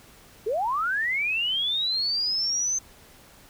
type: linear sweep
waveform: sine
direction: up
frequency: 390 to 6272 Hz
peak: -23 dBFS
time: 0.46-2.79 s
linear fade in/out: 10 ms
effects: pink hiss -52 dBFS RMS until 3.49 s